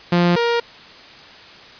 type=tone pair in turn; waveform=sawtooth; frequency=174.61 / 470.8 Hz; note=F3 / A#4; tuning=0 / +17 cents; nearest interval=octave + perfect fourth; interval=1717 cents; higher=second; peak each=-9 / -12 dBFS; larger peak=first; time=0.12-0.36 / 0.36-0.6 s; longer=neither; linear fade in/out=5 ms; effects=white hiss -41 dBFS RMS until 1.79 s + resampled to 11025 Hz